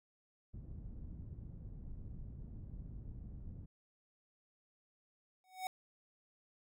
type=low-pass noise; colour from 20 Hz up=pink; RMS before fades=-48 dBFS; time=0.53-3.66 s; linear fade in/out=10 ms; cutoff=150 Hz; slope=12 dB/octave
type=tone with exponential growth; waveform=square; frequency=747 Hz; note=F#5; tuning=16 cents sharp; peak=-35 dBFS; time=5.44-5.67 s; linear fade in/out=1 ms; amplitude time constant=50 ms
effects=none